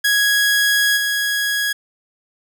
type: tone with level steps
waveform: sawtooth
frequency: 1661.2 Hz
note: G#6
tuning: in tune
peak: -10 / -14 dBFS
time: 0.04-1.73 s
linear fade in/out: 10 ms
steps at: 0.96 s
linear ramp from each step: 20 ms
effects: none